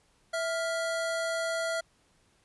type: tone pair together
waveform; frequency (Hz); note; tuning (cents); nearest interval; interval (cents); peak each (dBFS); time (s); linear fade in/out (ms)
square; 657.7 / 1400; E5 / F6; -4 / +4; octave + minor second; 1308; -31 / -35; 0.33-1.81; 10
effects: pink hiss -67 dBFS RMS until 2.44 s + resampled to 24000 Hz